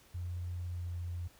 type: tone with pitch glide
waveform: sine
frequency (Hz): 88.2 to 87.09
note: F2 to F2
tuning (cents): +18 to -4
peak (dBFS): -36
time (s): 0.14-1.28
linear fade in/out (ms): 10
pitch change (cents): -22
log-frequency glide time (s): 0.65-0.95
effects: pink hiss -62 dBFS RMS until 1.39 s